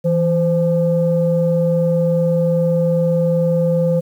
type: tone pair together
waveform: sine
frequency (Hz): 164.81 / 516.9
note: E3 / C5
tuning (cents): 0 / -21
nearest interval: octave + minor sixth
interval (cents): 1979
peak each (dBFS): -15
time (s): 0.04-4.01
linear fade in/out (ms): 20
effects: tanh soft clip ceiling -6 dBFS + 8-bit